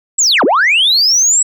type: linear two-way sweep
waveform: sine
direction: down then up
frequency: 7902 to 220 to 7902 Hz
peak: -6 dBFS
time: 0.18-1.43 s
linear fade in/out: 10 ms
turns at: 0.44 s
effects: tanh soft clip ceiling -5 dBFS